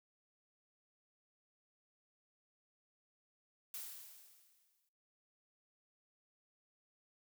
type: noise with exponential decay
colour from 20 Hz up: blue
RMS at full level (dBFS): -44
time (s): 3.74-4.89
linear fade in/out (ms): 2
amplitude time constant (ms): 250
effects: noise-tail reverb RT60 1.0 s tail -24 dB re dry